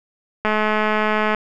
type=click train; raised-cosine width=0.5 ms; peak=-5 dBFS; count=193; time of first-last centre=0.45-1.347 s; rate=214 Hz; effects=none